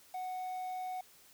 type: tone with quantisation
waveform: triangle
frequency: 740 Hz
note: F#5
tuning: in tune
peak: -35 dBFS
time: 0.14-1.01 s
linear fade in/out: 5 ms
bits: 10
effects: white hiss -61 dBFS RMS until 1.33 s